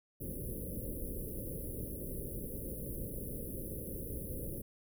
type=band-stop noise; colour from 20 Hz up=pink; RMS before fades=-41 dBFS; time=0.2-4.62 s; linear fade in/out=10 ms; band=570 to 10000 Hz; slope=96 dB/octave; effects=none